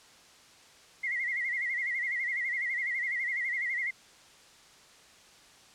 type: tone with vibrato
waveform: sine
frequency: 2026 Hz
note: B6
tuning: 44 cents sharp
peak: -29 dBFS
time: 1.03-3.91 s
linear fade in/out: 10 ms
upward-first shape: sine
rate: 12 Hz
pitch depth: 110 cents each way
effects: white hiss -56 dBFS RMS until 5.74 s + low-pass 7000 Hz 12 dB/octave